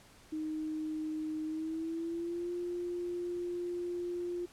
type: tone with pitch glide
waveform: sine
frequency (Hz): 311.1 to 351.2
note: D#4 to F4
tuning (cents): 0 to +10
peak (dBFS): -34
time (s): 0.32-4.46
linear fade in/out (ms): 10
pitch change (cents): +210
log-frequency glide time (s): 1.44-2.52
effects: pink hiss -59 dBFS RMS until 4.52 s + low-pass 11000 Hz 12 dB/octave